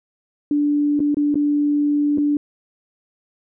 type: tone with dropouts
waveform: sine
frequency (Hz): 292.3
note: D4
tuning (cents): -8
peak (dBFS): -15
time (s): 0.51-2.37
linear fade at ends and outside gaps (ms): 2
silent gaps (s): 0.994-1.002 / 1.145-1.169 / 1.344-1.355 / 2.176-2.182
effects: none

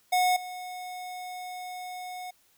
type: tone with level steps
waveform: square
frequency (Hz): 730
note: F#5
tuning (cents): -24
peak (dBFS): -22 / -37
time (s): 0.12-2.31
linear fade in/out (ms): 10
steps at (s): 0.36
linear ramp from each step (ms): 5
effects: white hiss -65 dBFS RMS until 2.57 s

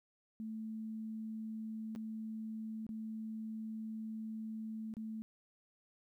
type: tone with dropouts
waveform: sine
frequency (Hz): 220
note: A3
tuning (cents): 0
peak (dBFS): -40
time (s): 0.4-5.22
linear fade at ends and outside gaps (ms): 0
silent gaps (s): 1.951-1.96 / 2.866-2.891 / 4.939-4.968
effects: 13-bit

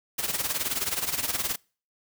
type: noise with tremolo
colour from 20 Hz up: white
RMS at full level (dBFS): -26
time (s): 0.18-1.56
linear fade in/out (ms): 10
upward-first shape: sine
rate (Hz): 19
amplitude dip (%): 75
effects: noise-tail reverb RT60 0.4 s tail -26 dB re dry

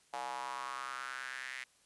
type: tone with high-pass filter sweep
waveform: square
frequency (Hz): 64.7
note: C2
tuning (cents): -19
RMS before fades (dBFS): -42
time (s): 0.13-1.64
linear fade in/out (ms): 5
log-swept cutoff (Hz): 780 to 2000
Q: 4.4
effects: white hiss -68 dBFS RMS until 1.85 s + resampled to 24000 Hz

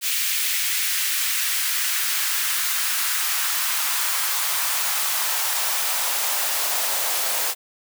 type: noise with high-pass filter sweep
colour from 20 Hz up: white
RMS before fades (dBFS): -23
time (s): 0.01-7.55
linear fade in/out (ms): 50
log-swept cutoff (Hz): 2300 to 580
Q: 1.5
effects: none

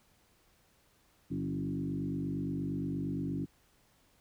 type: tone with frequency modulation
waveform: sine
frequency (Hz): 220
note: A3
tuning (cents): 0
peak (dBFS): -32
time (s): 1.3-3.46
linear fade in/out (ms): 20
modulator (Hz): 48.6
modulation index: 2.1
effects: pink hiss -68 dBFS RMS until 4.2 s

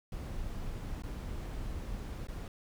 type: noise with dropouts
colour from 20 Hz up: brown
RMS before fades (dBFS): -39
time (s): 0.12-2.48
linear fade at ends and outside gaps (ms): 2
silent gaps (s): 1.022-1.035 / 2.271-2.284
effects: none

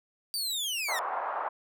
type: linear sweep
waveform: sawtooth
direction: down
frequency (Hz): 4698 to 1760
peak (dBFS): -27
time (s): 0.34-0.99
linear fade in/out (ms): 0
type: band-pass noise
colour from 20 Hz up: pink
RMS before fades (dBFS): -33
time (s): 0.88-1.49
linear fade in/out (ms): 10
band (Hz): 710 to 1200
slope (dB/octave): 24
effects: none

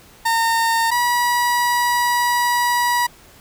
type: tone pair in turn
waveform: 30% pulse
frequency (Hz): 914 / 968.3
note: A#5 / B5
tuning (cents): -34 / -34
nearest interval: minor second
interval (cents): 100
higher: second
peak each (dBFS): -13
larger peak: neither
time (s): 0.25-0.91 / 0.91-3.07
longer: second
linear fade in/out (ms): 10
effects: pink hiss -47 dBFS RMS until 3.4 s

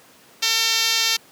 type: tone with band-pass filter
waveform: 5% pulse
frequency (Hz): 451.8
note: A4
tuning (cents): +46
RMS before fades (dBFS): -20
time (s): 0.42-1.17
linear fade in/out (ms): 10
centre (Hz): 5400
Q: 0.76
effects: pink hiss -50 dBFS RMS until 1.31 s + high-pass 200 Hz 12 dB/octave

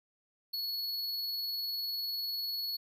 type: tone with tremolo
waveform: square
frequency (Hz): 4380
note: C#8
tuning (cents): -22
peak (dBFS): -33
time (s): 0.53-2.77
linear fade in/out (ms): 10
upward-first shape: sine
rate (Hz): 20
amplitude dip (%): 25
effects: none

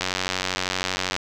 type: click train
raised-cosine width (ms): 0.2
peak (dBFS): -6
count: 108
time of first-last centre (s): 0.01-1.164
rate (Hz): 92.7
effects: none

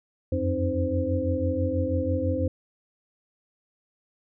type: tone cluster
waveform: sine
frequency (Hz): 85.8 / 91.9 / 265.3 / 310.3 / 517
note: F2 / F#2 / C4 / D#4 / C5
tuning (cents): -30 / -11 / +24 / -5 / -21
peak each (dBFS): -29 / -29 / -30 / -32 / -28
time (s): 0.32-2.48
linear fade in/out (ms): 5
effects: none

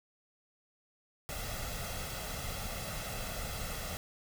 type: noise with comb filter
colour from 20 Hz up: pink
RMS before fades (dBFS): -39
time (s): 1.29-3.97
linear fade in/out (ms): 0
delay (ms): 1.5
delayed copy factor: +0.65
effects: none

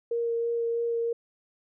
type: tone with vibrato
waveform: sine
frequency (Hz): 466.2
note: A#4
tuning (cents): 0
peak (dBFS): -25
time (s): 0.11-1.13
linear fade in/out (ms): 5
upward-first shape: sine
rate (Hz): 3.1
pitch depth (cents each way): 10
effects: none

